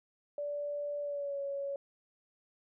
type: tone with pitch glide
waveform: sine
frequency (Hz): 581 to 558.6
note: D5 to C#5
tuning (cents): -19 to +13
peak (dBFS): -34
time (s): 0.38-1.76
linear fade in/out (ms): 2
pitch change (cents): -68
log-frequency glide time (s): 1.01-1.4
effects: none